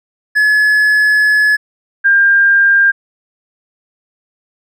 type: tone pair in turn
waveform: triangle / sine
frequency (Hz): 1705 / 1599.9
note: G#6 / G6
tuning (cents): +45 / +35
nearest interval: minor second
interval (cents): 110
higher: first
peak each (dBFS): -6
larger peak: neither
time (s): 0.35-1.57 / 2.04-2.92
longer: first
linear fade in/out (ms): 20
effects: none